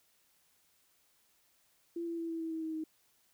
sine tone with pitch steps, 339.1 / 335.6 / 332.1 / 328.7 / 325.3 / 321.9 / 318.6 / 315.3 Hz, E4 / E4 / E4 / E4 / E4 / E4 / D#4 / D#4, +49 / +31 / +13 / -5 / -23 / -41 / +41 / +23 cents, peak -35 dBFS, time 1.96-2.84 s, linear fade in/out 5 ms, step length 110 ms, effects white hiss -71 dBFS RMS until 3.33 s

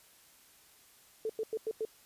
sine tone bursts, 440 Hz, A4, in tune, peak -31 dBFS, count 5, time 1.25-1.851 s, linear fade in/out 2 ms, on 45 ms, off 94 ms, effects white hiss -61 dBFS RMS until 2.05 s + resampled to 32000 Hz

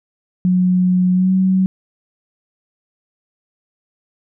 sine tone with pitch glide, 182.2 to 188.08 Hz, F#3 to F#3, -26 to +29 cents, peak -11 dBFS, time 0.45-1.66 s, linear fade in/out 0 ms, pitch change +55 cents, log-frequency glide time 1.13-1.32 s, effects none

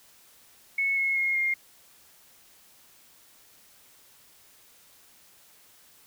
sine tone with pitch steps, 2200 / 2175 / 2150 / 2125 Hz, C#7 / C#7 / C7 / C7, -14 / -33 / +47 / +26 cents, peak -23 dBFS, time 0.78-1.54 s, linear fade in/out 5 ms, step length 190 ms, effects white hiss -57 dBFS RMS until 6.06 s

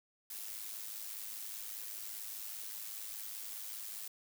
blue noise with amplitude modulation, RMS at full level -42 dBFS, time 0.3-4.08 s, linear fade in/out 5 ms, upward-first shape sine, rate 105 Hz, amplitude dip 55%, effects none

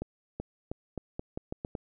accelerating click train, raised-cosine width 2 ms, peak -21 dBFS, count 9, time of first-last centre 0.02-1.752 s, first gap 380 ms, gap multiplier 0.83, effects none

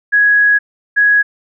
sine tone pair in turn, 1667 / 1667 Hz, G#6 / G#6, +6 / +6 cents, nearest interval unison, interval 0 cents, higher neither, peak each -7 dBFS, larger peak neither, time 0.12-0.59 / 0.96-1.23 s, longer first, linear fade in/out 20 ms, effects none

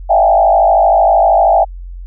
sine tone with frequency modulation, 727 Hz, F#5, 31 cents flat, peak -6 dBFS, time 0.09-1.65 s, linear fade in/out 20 ms, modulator 52.9 Hz, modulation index 1.9, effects added 44 Hz sine -25 dBFS peak until 2.06 s

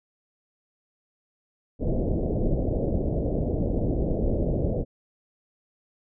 pink low-pass noise, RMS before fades -25 dBFS, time 1.79-4.85 s, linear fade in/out 50 ms, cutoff 620 Hz, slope 48 dB/octave, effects none

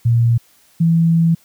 sine tone pair in turn, 117.2 / 165.75 Hz, A#2 / E3, +10 / +10 cents, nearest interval tritone, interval 600 cents, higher second, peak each -10 dBFS, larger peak neither, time 0.05-0.38 / 0.8-1.35 s, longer second, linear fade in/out 10 ms, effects white hiss -53 dBFS RMS until 1.44 s

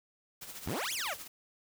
white noise with tremolo, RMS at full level -43 dBFS, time 0.41-1.28 s, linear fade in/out 10 ms, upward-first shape triangle, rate 14 Hz, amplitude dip 65%
15% pulse exponential two-way sweep, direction up then down, 62 to 3495 to 526 Hz, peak -27 dBFS, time 0.66-1.14 s, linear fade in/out 10 ms, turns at 0.93 s
effects none

